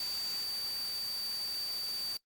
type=tone in noise; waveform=sine; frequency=4617 Hz; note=D8; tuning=30 cents flat; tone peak=-34 dBFS; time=0-2.17 s; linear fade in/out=2 ms; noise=white; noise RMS=-44 dBFS; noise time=0-2.17 s; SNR=+7 dB; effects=noise-tail reverb RT60 0.1 s tail -20 dB re dry + Opus 48 kbps